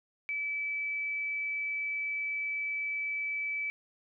sine tone, 2304 Hz, D7, 34 cents flat, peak -31 dBFS, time 0.29-3.7 s, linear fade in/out 0 ms, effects none

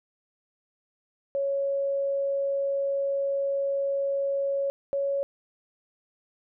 sine tone pair in turn, 554.4 / 556.5 Hz, C#5 / C#5, 0 / +7 cents, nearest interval unison, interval 7 cents, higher second, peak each -24 / -24 dBFS, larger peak neither, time 1.35-4.7 / 4.93-5.23 s, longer first, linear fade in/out 0 ms, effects none

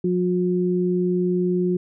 sine tone pair together, 180 / 360 Hz, F#3 / F#4, -47 / -47 cents, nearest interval octave, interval 1200 cents, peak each -21 dBFS, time 0.04-1.77 s, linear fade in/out 5 ms, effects none

